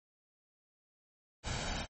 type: noise with comb filter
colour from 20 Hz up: pink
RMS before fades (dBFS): -37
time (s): 1.43-1.87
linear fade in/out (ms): 50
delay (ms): 1.3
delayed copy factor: +0.5
effects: MP3 32 kbps